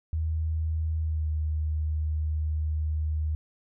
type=tone with pitch glide; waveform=sine; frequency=79.5 to 77.24 Hz; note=D#2 to D#2; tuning=+38 to -12 cents; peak=-25 dBFS; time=0.13-3.35 s; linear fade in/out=0 ms; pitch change=-50 cents; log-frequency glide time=1-1.28 s; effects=none